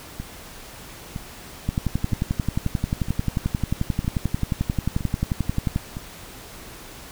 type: two click trains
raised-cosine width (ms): 5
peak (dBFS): -17 / -9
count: 7 / 47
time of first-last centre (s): 0.2-5.969 / 1.69-5.761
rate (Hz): 1.04 / 11.3
effects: pink hiss -41 dBFS RMS until 7.11 s